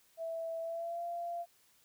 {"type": "tone with pitch glide", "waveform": "sine", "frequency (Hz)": [658, 688.7], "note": ["E5", "F5"], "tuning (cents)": [-3, -24], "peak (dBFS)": -36, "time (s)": [0.17, 1.46], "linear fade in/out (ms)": 50, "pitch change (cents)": 79, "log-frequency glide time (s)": [0.61, 1.03], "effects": ["white hiss -68 dBFS RMS until 1.84 s"]}